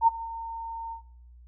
sine tone with ADSR envelope, 913 Hz, A#5, 36 cents flat, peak -13 dBFS, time 0.01-1.02 s, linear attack 63 ms, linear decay 20 ms, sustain -20 dB, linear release 100 ms, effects noise-tail reverb RT60 0.6 s tail -20 dB re dry + added 60 Hz sine -48 dBFS peak until 1.47 s

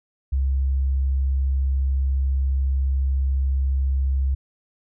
sine tone, 67.1 Hz, C2, 44 cents sharp, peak -18 dBFS, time 0.32-4.35 s, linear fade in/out 10 ms, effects none

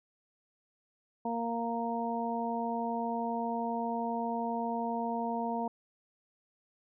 harmonic tone, 232.5 Hz, A#3, 4 cents flat, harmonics 1 / 2 / 3 / 4, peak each -35 / -39 / -36 / -36 dBFS, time 1.25-5.68 s, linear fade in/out 5 ms, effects none

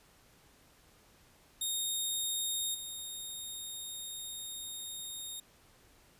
15% pulse tone with level steps, 3704 Hz, A#7, 12 cents flat, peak -25 / -33 dBFS, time 1.61-5.4 s, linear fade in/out 5 ms, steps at 2.74 s, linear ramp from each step 10 ms, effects pink hiss -63 dBFS RMS until 6.19 s + resampled to 32000 Hz

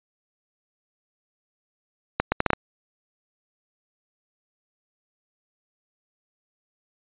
accelerating click train, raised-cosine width 0.5 ms, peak -4 dBFS, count 6, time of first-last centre 2.2-2.533 s, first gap 120 ms, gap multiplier 0.7, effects resampled to 8000 Hz

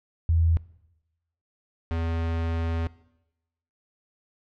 sine / square tone pair in turn, 82.41 / 82.72 Hz, E2 / E2, 0 / +7 cents, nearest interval unison, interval 7 cents, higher second, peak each -18 / -26 dBFS, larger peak first, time 0.29-0.57 / 1.91-2.87 s, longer second, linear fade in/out 0 ms, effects noise-tail reverb RT60 0.9 s tail -20 dB re dry + low-pass 3000 Hz 12 dB/octave

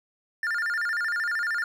triangle tone with vibrato, 1590 Hz, G6, 24 cents sharp, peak -23 dBFS, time 0.43-1.64 s, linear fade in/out 2 ms, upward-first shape square, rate 13 Hz, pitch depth 200 cents each way, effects none

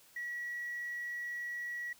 sine tone, 1927 Hz, B6, 43 cents flat, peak -36 dBFS, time 0.16-1.93 s, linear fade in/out 5 ms, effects tanh soft clip ceiling -33 dBFS + white hiss -62 dBFS RMS until 1.99 s

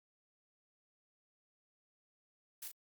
blue noise with echo, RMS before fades -45 dBFS, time 2.62-2.68 s, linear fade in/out 5 ms, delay 36 ms, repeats 1, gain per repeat -6 dB, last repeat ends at 2.716 s, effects Opus 48 kbps

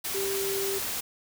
sine tone in noise, 392 Hz, G4, in tune, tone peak -29 dBFS, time 0.14-0.79 s, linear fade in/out 10 ms, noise white, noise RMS -32 dBFS, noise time 0.04-1.01 s, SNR 0 dB, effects none

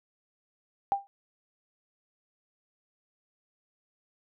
sine tone with exponential decay, 795 Hz, G5, 24 cents sharp, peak -19 dBFS, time 0.92-1.07 s, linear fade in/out 0 ms, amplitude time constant 31 ms, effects none

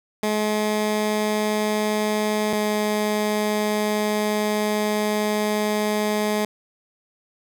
15% pulse tone pair in turn, 212.5 / 211.2 Hz, G#3 / G#3, +40 / +29 cents, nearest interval unison, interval 11 cents, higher first, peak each -14 / -14 dBFS, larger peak neither, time 0.23-2.53 / 2.53-6.45 s, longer second, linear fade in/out 2 ms, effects none

